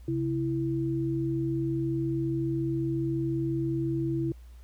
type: tone pair together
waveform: sine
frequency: 134.39 / 330.9 Hz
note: C3 / E4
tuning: +47 / +7 cents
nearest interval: octave + major third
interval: 1560 cents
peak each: -30 / -28 dBFS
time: 0.08-4.32 s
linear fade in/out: 2 ms
effects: added 60 Hz sine -45 dBFS peak until 4.63 s + pink hiss -64 dBFS RMS until 4.63 s